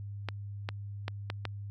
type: clicks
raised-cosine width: 0.3 ms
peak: -18 dBFS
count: 5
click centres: 0.287 / 0.689 / 1.081 / 1.301 / 1.453 s
effects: added 101 Hz sine -38 dBFS peak until 1.7 s